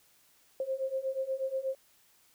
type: beating tone pair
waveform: sine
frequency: 526 / 534.3 Hz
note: C5 / C5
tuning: +9 / +36 cents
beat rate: 8.3 Hz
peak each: -35 / -33 dBFS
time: 0.6-1.75 s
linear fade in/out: 2 ms
effects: white hiss -65 dBFS RMS until 2.34 s